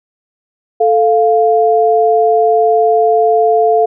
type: tone pair together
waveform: sine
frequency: 440 / 698.5 Hz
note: A4 / F5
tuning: 0 / 0 cents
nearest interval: minor sixth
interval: 800 cents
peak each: -10 dBFS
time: 0.8-3.86 s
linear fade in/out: 10 ms
effects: none